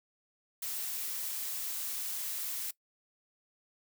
blue noise, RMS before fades -37 dBFS, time 0.62-2.71 s, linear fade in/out 5 ms, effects noise-tail reverb RT60 0.1 s tail -20 dB re dry

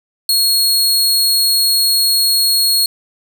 sawtooth tone, 4310 Hz, C#8, 49 cents flat, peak -8 dBFS, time 0.29-2.86 s, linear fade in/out 2 ms, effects 7-bit

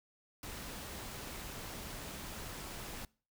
pink noise, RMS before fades -45 dBFS, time 0.43-3.05 s, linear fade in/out 2 ms, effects noise-tail reverb RT60 0.4 s tail -24 dB re dry

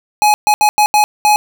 square tone bursts at uneven times, 841 Hz, G#5, 22 cents sharp, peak -8 dBFS, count 6, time 0.22-0.34 / 0.47-0.54 / 0.61-0.69 / 0.78-0.86 / 0.94-1.04 / 1.25-1.36 s, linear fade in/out 0 ms, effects none

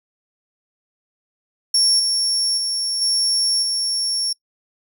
35% pulse tone with level steps, 5490 Hz, F8, 31 cents flat, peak -11 / -15 / -18 / -14 / -17 dBFS, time 1.74-4.33 s, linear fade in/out 5 ms, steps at 1.99 / 2.57 / 3.01 / 3.62 s, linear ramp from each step 10 ms, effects noise-tail reverb RT60 0.1 s tail -26 dB re dry

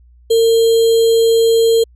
sine tone with sample-and-hold, 455.4 Hz, A#4, 40 cents flat, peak -8 dBFS, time 0.3-1.84 s, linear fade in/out 10 ms, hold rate 3675 Hz, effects added 60 Hz sine -43 dBFS peak until 1.95 s + low-pass 12000 Hz 12 dB/octave

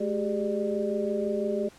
sine tone cluster, 213.9 / 385.5 / 411.5 / 599 Hz, A3 / G4 / G#4 / D5, -49 / -29 / -16 / +34 cents, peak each -31 dBFS, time 0-1.69 s, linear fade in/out 10 ms, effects pink hiss -54 dBFS RMS until 1.78 s + low-pass 10000 Hz 12 dB/octave

